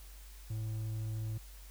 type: tone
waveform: triangle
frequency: 109.6 Hz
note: A2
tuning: 6 cents flat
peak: -33 dBFS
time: 0.5-1.38 s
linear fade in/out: 5 ms
effects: added 49 Hz sine -49 dBFS peak until 1.7 s + white hiss -58 dBFS RMS until 1.7 s